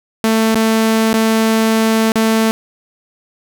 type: tone with dropouts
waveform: sawtooth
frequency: 222.3 Hz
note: A3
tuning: 18 cents sharp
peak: -7 dBFS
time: 0.24-2.51 s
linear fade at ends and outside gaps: 0 ms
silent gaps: 0.546-0.555 / 1.131-1.141 / 2.119-2.156 s
effects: none